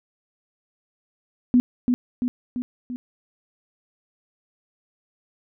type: tone with echo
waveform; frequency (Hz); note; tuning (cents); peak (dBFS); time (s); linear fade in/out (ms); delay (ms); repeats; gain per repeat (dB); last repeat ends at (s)
sine; 246.9; B3; 0; -12; 1.54-1.6; 0; 340; 4; -4; 2.96
effects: none